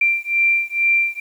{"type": "beating tone pair", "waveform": "sine", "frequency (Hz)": [2361, 2363.2], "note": ["D7", "D7"], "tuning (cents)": [9, 10], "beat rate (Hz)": 2.2, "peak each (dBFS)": -18, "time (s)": [0.01, 1.2], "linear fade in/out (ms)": 5, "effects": ["8-bit"]}